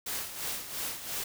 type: noise with tremolo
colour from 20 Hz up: white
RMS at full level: -34 dBFS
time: 0.06-1.24 s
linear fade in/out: 5 ms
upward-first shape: sine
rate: 2.9 Hz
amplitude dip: 65%
effects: none